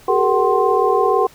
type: tone cluster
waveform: sine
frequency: 383.5 / 421.2 / 467.2 / 755 / 1051 Hz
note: G4 / G#4 / A#4 / F#5 / C6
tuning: -38 / +24 / +4 / +35 / +7 cents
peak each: -19 dBFS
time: 0.08-1.27 s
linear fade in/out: 5 ms
effects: pink hiss -46 dBFS RMS until 1.34 s